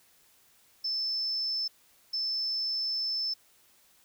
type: tone bursts at uneven times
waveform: triangle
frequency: 5274 Hz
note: E8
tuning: in tune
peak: -25 dBFS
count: 2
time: 0.84-1.68 / 2.13-3.34 s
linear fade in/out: 10 ms
effects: tanh soft clip ceiling -27 dBFS + white hiss -63 dBFS RMS until 4.04 s